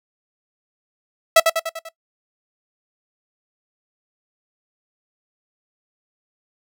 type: tone with echo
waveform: sawtooth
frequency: 656 Hz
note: E5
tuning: 9 cents flat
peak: -4 dBFS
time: 1.36-1.4 s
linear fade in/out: 5 ms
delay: 98 ms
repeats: 5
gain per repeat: -5 dB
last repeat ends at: 1.89 s
effects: noise-tail reverb RT60 0.1 s tail -19 dB re dry